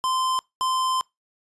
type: tone bursts at uneven times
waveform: square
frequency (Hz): 1036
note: C6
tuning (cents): -17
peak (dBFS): -22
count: 2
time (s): 0.04-0.39 / 0.61-1.01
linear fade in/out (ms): 0
effects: noise-tail reverb RT60 0.2 s tail -25 dB re dry + resampled to 24000 Hz